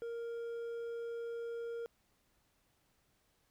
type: tone with hard clipping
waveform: triangle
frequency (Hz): 466.2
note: A#4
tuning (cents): 0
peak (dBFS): -40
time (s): 0.02-1.86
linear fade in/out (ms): 0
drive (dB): 7
effects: pink hiss -75 dBFS RMS until 3.5 s